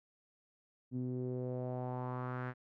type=tone with low-pass filter sweep; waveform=sawtooth; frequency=125.8 Hz; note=B2; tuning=32 cents sharp; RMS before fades=-39 dBFS; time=0.91-2.54 s; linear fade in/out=50 ms; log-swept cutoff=260 to 1700 Hz; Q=3; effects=none